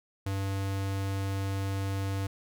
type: tone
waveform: square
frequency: 97.6 Hz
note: G2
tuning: 7 cents flat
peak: -30 dBFS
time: 0.26-2.27 s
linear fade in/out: 5 ms
effects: none